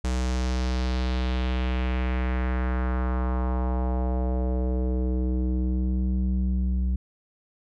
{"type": "tone with low-pass filter sweep", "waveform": "square", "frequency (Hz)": 63, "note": "B1", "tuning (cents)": 35, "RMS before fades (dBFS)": -25, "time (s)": [0.04, 6.96], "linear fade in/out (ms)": 5, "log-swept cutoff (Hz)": [7600, 140], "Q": 1.9, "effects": []}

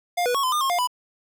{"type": "tone with pitch steps", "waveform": "square", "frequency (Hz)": [705, 489.8, 1105, 1023, 1210, 1076, 705, 991], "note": ["F5", "B4", "C#6", "C6", "D#6", "C6", "F5", "B5"], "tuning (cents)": [16, -14, -6, -39, -49, 48, 16, 6], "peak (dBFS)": -21, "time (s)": [0.17, 0.874], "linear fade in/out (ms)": 10, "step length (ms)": 88, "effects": []}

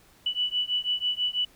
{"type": "beating tone pair", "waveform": "sine", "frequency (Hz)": [2960, 2966.1], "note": ["F#7", "F#7"], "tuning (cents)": [0, 4], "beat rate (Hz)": 6.1, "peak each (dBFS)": -28, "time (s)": [0.26, 1.45], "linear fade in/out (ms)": 5, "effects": ["pink hiss -58 dBFS RMS until 1.55 s"]}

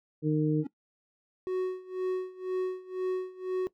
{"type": "harmonic tone", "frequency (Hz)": 153.2, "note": "D#3", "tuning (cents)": -27, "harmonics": [1, 2, 3], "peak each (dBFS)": [-27, -27, -31], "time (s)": [0.22, 0.65], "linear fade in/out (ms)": 50}
{"type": "tone with exponential growth", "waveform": "triangle", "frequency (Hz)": 277.2, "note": "C#4", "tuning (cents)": 0, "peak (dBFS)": -28, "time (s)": [0.6, 0.67], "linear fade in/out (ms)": 5, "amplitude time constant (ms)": 15}
{"type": "tone with tremolo", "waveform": "triangle", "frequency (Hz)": 370.5, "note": "F#4", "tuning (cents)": 2, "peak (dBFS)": -24, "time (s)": [1.47, 3.67], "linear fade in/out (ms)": 0, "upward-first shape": "sine", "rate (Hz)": 2, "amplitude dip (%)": 90}
{"effects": ["noise-tail reverb RT60 0.1 s tail -18 dB re dry"]}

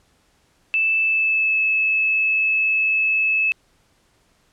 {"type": "tone with pitch glide", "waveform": "sine", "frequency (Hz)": [2637, 2602], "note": ["E7", "E7"], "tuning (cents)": [0, -23], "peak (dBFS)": -16, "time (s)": [0.74, 3.52], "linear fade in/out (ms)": 0, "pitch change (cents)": -23, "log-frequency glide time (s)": [1, 1.6], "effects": ["pink hiss -61 dBFS RMS until 4.52 s", "low-pass 10000 Hz 12 dB/octave"]}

